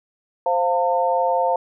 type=chord; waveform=sine; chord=F major; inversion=second; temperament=equal with one note detuned; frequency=523.3 / 698.5 / 902.7 Hz; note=C5 / F5 / A5; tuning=0 / 0 / +44 cents; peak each=-21 dBFS; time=0.46-1.56 s; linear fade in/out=2 ms; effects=none